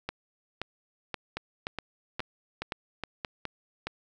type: two click trains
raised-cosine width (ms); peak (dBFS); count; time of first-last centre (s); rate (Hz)
0.3; -17 / -16; 7 / 7; 1.37-3.87 / 0.09-3.248; 2.4 / 1.9
effects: none

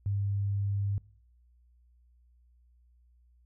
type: tone pair in turn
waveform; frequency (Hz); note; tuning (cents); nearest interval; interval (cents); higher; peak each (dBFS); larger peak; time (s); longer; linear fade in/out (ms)
sine; 100 / 100; G2 / G2; +35 / +35; unison; 0; neither; -27; neither; 0.06-0.52 / 0.52-0.98; neither; 0
effects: noise-tail reverb RT60 0.5 s tail -22 dB re dry + added 60 Hz sine -60 dBFS peak until 3.45 s

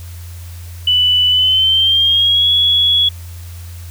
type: tone with pitch glide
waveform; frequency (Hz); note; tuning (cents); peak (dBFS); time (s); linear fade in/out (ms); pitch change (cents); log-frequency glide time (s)
sine; 2980 to 3364; F#7 to G#7; +12 to +22; -9; 0.87-3.09; 5; +210; 1.29-2.51
effects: added 86 Hz sine -28 dBFS peak until 3.9 s + white hiss -41 dBFS RMS until 3.9 s

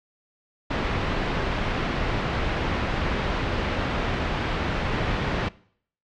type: low-pass noise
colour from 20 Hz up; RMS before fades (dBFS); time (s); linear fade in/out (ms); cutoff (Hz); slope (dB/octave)
pink; -26; 0.7-5.49; 10; 2900; 12
effects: noise-tail reverb RT60 0.6 s tail -22 dB re dry + low-pass 5000 Hz 12 dB/octave

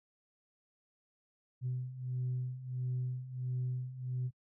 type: beating tone pair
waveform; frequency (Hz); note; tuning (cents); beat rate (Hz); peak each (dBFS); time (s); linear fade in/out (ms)
sine; 125.4 / 126.9; B2 / B2; +27 / +47; 1.5; -39 / -35; 1.61-4.31; 50
effects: noise-tail reverb RT60 0.1 s tail -24 dB re dry + tanh soft clip ceiling -29 dBFS

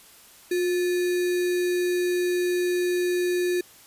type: tone with sample-and-hold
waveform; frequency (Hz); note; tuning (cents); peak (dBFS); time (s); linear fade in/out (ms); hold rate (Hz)
sine; 357.3; F4; +40; -21; 0.51-3.61; 5; 2100
effects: white hiss -51 dBFS RMS until 3.86 s + resampled to 32000 Hz

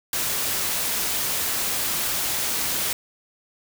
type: noise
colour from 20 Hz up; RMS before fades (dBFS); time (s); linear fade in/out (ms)
white; -25; 0.13-2.93; 2
effects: none

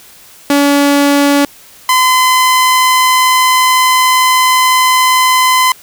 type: tone pair in turn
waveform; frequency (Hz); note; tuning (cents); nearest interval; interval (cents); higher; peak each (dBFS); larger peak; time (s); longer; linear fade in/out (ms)
sawtooth; 284.5 / 1022.1; C#4 / C6; +45 / -41; octave + minor seventh; 2214; second; -3; neither; 0.5-1.45 / 1.89-5.72; second; 2
effects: white hiss -39 dBFS RMS until 5.82 s

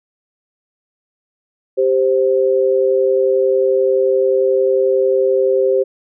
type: tone pair together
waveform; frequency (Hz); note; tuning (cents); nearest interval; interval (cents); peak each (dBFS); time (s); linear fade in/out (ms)
sine; 392 / 523.3; G4 / C5; 0 / 0; perfect fourth; 500; -14; 1.77-5.84; 20
effects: none

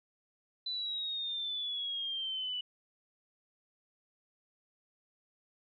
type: exponential sweep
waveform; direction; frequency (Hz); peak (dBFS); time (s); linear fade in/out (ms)
sine; down; 4011 to 2954; -34; 0.66-2.61; 5
effects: none

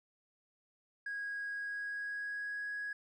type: tone with pitch glide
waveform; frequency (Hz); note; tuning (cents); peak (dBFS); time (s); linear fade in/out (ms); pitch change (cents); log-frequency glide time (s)
triangle; 1646 to 1664.2; G#6 to G#6; -16 to +3; -34; 1.06-2.93; 5; +19; 1.52-2.72
effects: tanh soft clip ceiling -34 dBFS + resampled to 24000 Hz

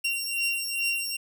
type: beating tone pair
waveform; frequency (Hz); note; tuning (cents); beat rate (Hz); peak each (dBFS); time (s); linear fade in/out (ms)
sawtooth; 2757 / 2759.4; F7 / F7; -23 / -21; 2.4; -26; 0.04-1.17; 10
effects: none

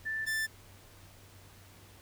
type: tone pair in turn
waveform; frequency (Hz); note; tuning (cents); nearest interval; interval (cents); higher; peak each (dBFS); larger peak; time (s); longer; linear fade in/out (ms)
sine / 45% pulse; 1766 / 1766; A6 / A6; +6 / +6; unison; 0; neither; -32 / -30; second; 0.05-0.26 / 0.26-0.47; neither; 20
effects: added 96 Hz sine -57 dBFS peak until 2.01 s + pink hiss -57 dBFS RMS until 2.01 s

